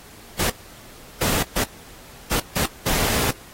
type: noise bursts at uneven times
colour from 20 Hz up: pink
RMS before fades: -22 dBFS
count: 6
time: 0.39-0.5 / 1.21-1.43 / 1.56-1.64 / 2.31-2.4 / 2.56-2.66 / 2.86-3.31 s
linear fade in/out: 5 ms
effects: pink hiss -45 dBFS RMS until 3.53 s + AAC 48 kbps